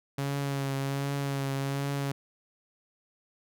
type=tone with vibrato; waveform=sawtooth; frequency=138.59 Hz; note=C#3; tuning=in tune; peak=-25 dBFS; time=0.18-2.12 s; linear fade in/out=5 ms; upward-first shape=triangle; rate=1.3 Hz; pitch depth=31 cents each way; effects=none

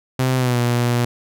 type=tone with pitch glide; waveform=sawtooth; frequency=129.3 to 120.64 Hz; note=C3 to B2; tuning=-20 to -40 cents; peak=-12 dBFS; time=0.19-1.05 s; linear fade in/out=5 ms; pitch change=-120 cents; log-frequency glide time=0.36-0.59 s; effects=none

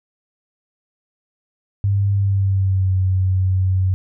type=tone with pitch glide; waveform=sine; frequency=99.8 to 93.66 Hz; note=G2 to F#2; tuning=+32 to +22 cents; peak=-14 dBFS; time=1.84-3.94 s; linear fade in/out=0 ms; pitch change=-110 cents; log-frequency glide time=2.13-2.95 s; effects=none

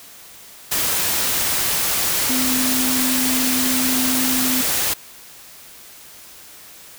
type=tone in noise; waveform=sine; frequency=256 Hz; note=C4; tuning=38 cents flat; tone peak=-21 dBFS; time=2.29-4.62 s; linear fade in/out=10 ms; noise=white; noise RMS=-20 dBFS; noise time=0.71-4.94 s; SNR=-4 dB; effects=white hiss -42 dBFS RMS until 6.98 s

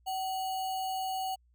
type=tone with sample-and-hold; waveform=sine; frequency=758 Hz; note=F#5; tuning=42 cents sharp; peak=-31 dBFS; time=0.06-1.36 s; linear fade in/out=20 ms; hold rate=3675 Hz; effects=added 60 Hz sine -63 dBFS peak until 1.54 s

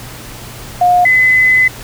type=tone pair in turn; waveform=sine; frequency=715 / 2022 Hz; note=F5 / B6; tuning=+41 / +40 cents; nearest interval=octave + tritone; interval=1799 cents; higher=second; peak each=-6 dBFS; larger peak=neither; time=0.81-1.05 / 1.05-1.68 s; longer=second; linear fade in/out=5 ms; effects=added 120 Hz sine -34 dBFS peak until 1.83 s + pink hiss -31 dBFS RMS until 1.83 s

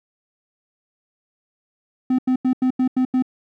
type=tone bursts; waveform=triangle; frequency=256.3 Hz; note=C4; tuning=36 cents flat; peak=-13 dBFS; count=7; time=2.1-3.224 s; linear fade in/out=5 ms; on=86 ms; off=87 ms; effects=none

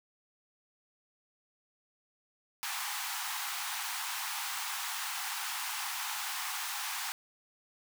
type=high-pass noise; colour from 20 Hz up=pink; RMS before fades=-37 dBFS; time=2.63-7.12 s; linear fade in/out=0 ms; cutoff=770 Hz; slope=96 dB/octave; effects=none

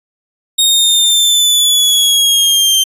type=linear sweep; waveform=sawtooth; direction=down; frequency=3729 to 3136 Hz; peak=-5 dBFS; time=0.58-2.84 s; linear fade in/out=10 ms; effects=resampled to 32000 Hz

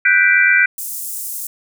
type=chord; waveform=sine; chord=G major seventh; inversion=third; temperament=equal; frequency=1480 / 1568 / 1975.5 / 2349 Hz; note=F#6 / G6 / B6 / D7; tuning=0 / 0 / 0 / 0 cents; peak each=-15 dBFS; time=0.05-0.66 s; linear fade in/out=5 ms
type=high-pass noise; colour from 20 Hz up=pink; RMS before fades=-26 dBFS; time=0.78-1.47 s; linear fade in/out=2 ms; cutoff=8000 Hz; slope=24 dB/octave
effects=none

